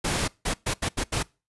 pink noise bursts at uneven times, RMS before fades -26 dBFS, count 6, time 0.04-0.28 / 0.45-0.54 / 0.66-0.74 / 0.82-0.89 / 0.97-1.04 / 1.12-1.23 s, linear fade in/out 10 ms, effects noise-tail reverb RT60 0.3 s tail -24 dB re dry + resampled to 24000 Hz

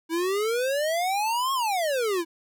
square exponential two-way sweep, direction up then down, 320.2 to 1100 to 320.2 Hz, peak -24 dBFS, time 0.09-2.25 s, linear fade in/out 50 ms, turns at 1.53 s, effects none

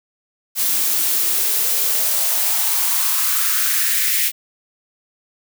blue noise with high-pass filter sweep, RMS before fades -18 dBFS, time 0.55-4.32 s, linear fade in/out 50 ms, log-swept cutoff 220 to 2200 Hz, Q 3.3, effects none

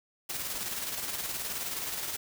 white noise with tremolo, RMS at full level -34 dBFS, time 0.29-2.17 s, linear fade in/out 10 ms, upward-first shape square, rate 19 Hz, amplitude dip 35%, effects none

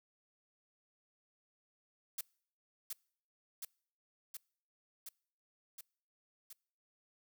blue noise with echo, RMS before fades -39 dBFS, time 2.18-2.21 s, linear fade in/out 5 ms, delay 720 ms, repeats 6, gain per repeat -2 dB, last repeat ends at 6.53 s, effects noise-tail reverb RT60 0.6 s tail -26 dB re dry

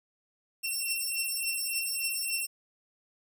10% pulse beating tone pair, 2708 / 2711.5 Hz, E7 / E7, +46 / +48 cents, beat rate 3.5 Hz, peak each -24 dBFS, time 0.63-2.47 s, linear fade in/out 20 ms, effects none

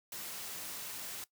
white noise, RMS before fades -43 dBFS, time 0.12-1.24 s, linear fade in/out 2 ms, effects noise-tail reverb RT60 0.1 s tail -18 dB re dry + high-pass 100 Hz 12 dB/octave

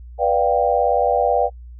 sine chord, G dominant seventh, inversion first, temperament just, 490 / 588 / 705.6 / 784 Hz, B4 / D5 / F5 / G5, -14 / +2 / +18 / 0 cents, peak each -20 dBFS, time 0.18-1.5 s, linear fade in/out 50 ms, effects noise-tail reverb RT60 0.1 s tail -24 dB re dry + added 60 Hz sine -35 dBFS peak until 1.79 s

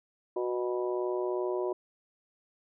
harmonic tone, 122.7 Hz, B2, 11 cents flat, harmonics 3 / 4 / 5 / 6 / 7 / 8, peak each -30 / -39 / -36 / -46 / -49 / -40 dBFS, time 0.36-1.73 s, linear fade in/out 5 ms, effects none

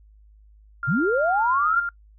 sine tone, 1396.9 Hz, F6, in tune, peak -24 dBFS, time 0.83-1.89 s, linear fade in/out 2 ms
sine linear sweep, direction up, 110 to 1438 Hz, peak -19 dBFS, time 0.87-1.81 s, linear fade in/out 20 ms
effects noise-tail reverb RT60 0.1 s tail -23 dB re dry + added 52 Hz sine -49 dBFS peak until 2.18 s

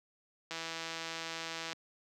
click train, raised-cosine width 0.2 ms, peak -22 dBFS, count 201, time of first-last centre 0.51-1.73 s, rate 164 Hz, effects high-pass 200 Hz 12 dB/octave

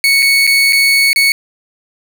30% pulse tone with dropouts, 2217 Hz, C#7, in tune, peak -5 dBFS, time 0.04-1.32 s, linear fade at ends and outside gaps 1 ms, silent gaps 0.223-0.226 / 0.468-0.474 / 0.725-0.73 / 1.131-1.16 s, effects none

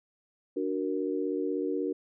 sine chord, D augmented, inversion none, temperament equal, 293.7 / 370 / 466.2 Hz, D4 / F#4 / A#4, 0 / 0 / 0 cents, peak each -32 / -32 / -33 dBFS, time 0.56-1.93 s, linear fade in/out 10 ms, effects none

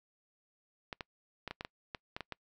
clicks, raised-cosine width 0.3 ms, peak -23 dBFS, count 10, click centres 0.928 / 1.008 / 1.477 / 1.51 / 1.609 / 1.649 / 1.948 / 2.165 / 2.207 / 2.323 s, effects noise-tail reverb RT60 0.1 s tail -26 dB re dry

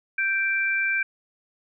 sine tone pair together, 1568 / 2349 Hz, G6 / D7, 0 / 0 cents, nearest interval perfect fifth, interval 700 cents, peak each -24 dBFS, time 0.18-1.03 s, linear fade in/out 5 ms, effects none

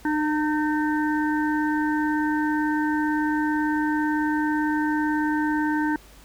harmonic tone with a mistuned harmonic, 303 Hz, D#4, 46 cents flat, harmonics 1 / 3 / 5 / 6, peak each -22 / -28 / -30 / -35 dBFS, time 0.05-5.96 s, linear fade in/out 2 ms, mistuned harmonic 5, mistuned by +30 cents, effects added 50 Hz sine -50 dBFS peak until 6.24 s + pink hiss -51 dBFS RMS until 6.24 s

